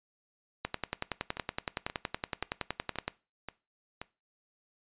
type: two click trains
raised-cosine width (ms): 0.3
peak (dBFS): -15 / -22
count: 27 / 6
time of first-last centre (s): 0.65-3.08 / 1.37-4.016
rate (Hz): 10.7 / 1.89
effects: noise-tail reverb RT60 0.3 s tail -20 dB re dry + resampled to 8000 Hz